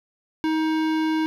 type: tone with hard clipping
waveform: sine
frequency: 315.8 Hz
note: D#4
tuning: 26 cents sharp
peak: -22 dBFS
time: 0.44-1.26 s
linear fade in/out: 0 ms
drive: 18 dB
effects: none

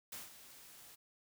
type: noise with ADSR envelope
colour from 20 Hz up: white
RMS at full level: -45 dBFS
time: 0.12-0.96 s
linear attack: 6 ms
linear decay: 170 ms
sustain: -12 dB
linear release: 18 ms
effects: none

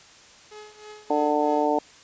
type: tone with tremolo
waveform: sawtooth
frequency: 423.6 Hz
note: G#4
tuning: 34 cents sharp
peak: -35 dBFS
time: 0.51-1.67 s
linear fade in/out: 10 ms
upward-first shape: triangle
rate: 3.2 Hz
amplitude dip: 85%
type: harmonic tone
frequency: 148.8 Hz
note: D3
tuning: 23 cents sharp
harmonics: 2 / 3 / 4 / 5 / 6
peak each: -26 / -26 / -26 / -26 / -26 dBFS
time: 1.1-1.79 s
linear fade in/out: 5 ms
effects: white hiss -50 dBFS RMS until 2.03 s + resampled to 16000 Hz

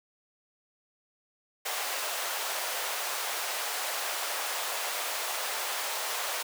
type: high-pass noise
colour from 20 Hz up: pink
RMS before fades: -33 dBFS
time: 1.65-6.43 s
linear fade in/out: 10 ms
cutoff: 570 Hz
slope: 24 dB/octave
effects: none

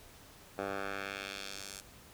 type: tone with band-pass filter sweep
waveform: 10% pulse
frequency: 98.5 Hz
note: G2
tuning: 9 cents sharp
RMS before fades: -41 dBFS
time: 0.58-1.81 s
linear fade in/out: 5 ms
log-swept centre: 810 to 8300 Hz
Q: 1.1
effects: pink hiss -56 dBFS RMS until 2.13 s

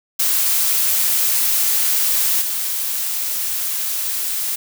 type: noise with level steps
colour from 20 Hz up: blue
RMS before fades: -17 / -22 dBFS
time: 0.19-4.56 s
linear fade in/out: 10 ms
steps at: 2.41 s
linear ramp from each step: 10 ms
effects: none

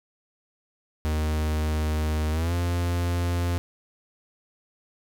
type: tone with pitch glide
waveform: 45% pulse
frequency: 77.2 to 87.16 Hz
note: D#2 to F2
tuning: -13 to -3 cents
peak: -23 dBFS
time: 1.05-3.58 s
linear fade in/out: 0 ms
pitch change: +210 cents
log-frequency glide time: 2.31-2.53 s
effects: none

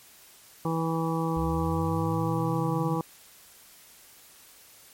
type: harmonic tone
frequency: 163.3 Hz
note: E3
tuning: 16 cents flat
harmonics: 1 / 2 / 3 / 5 / 6 / 7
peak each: -28 / -31 / -33 / -35 / -36 / -36 dBFS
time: 0.65-3.01 s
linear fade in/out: 2 ms
type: linear sweep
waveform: sine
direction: up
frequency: 66 to 150.4 Hz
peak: -31 dBFS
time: 1.36-2.97 s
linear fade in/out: 10 ms
effects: white hiss -53 dBFS RMS until 4.93 s + MP3 64 kbps

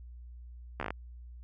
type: slowing click train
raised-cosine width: 0.5 ms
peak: -19 dBFS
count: 7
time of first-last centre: 0.8-0.905 s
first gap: 13 ms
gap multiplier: 1.12
effects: added 60 Hz sine -45 dBFS peak until 1.43 s

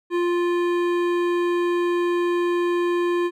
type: tone with hard clipping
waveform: sine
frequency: 349.2 Hz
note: F4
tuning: in tune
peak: -21 dBFS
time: 0.1-3.31 s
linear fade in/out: 50 ms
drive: 14 dB
effects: none

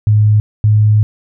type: tone pair in turn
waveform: sine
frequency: 106.1 / 106.47 Hz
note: G#2 / G#2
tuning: +38 / +44 cents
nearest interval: unison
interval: 6 cents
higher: second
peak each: -6 dBFS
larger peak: neither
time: 0.07-0.4 / 0.64-1.03 s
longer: second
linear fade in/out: 0 ms
effects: none

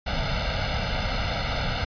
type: noise with comb filter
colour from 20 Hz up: pink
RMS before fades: -26 dBFS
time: 0.06-1.85 s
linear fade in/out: 10 ms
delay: 1.4 ms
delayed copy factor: +1
effects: resampled to 11025 Hz

